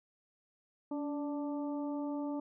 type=harmonic tone with a mistuned harmonic; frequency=293.7 Hz; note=D4; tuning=in tune; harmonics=1 / 2 / 3 / 4; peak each=-35 / -43 / -46 / -53 dBFS; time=0.91-2.4 s; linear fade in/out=5 ms; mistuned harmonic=1; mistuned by=-39 cents; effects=none